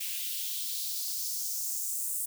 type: noise with high-pass filter sweep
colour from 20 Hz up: blue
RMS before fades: -34 dBFS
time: 0-2.26 s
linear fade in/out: 10 ms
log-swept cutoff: 2600 to 8800 Hz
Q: 2.4
effects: none